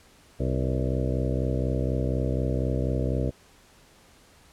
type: harmonic tone with a mistuned harmonic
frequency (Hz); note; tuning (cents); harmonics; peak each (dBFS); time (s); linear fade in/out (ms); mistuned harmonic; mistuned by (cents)
64.1; C2; -35; 1 / 2 / 3 / 4 / 5 / 6 / 7 / 8 / 9 / 10; -28 / -28 / -36 / -33 / -35 / -37 / -35 / -38 / -36 / -41; 0.39-3.31; 20; 7; +67
effects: pink hiss -56 dBFS RMS until 4.52 s + low-pass 11000 Hz 12 dB/octave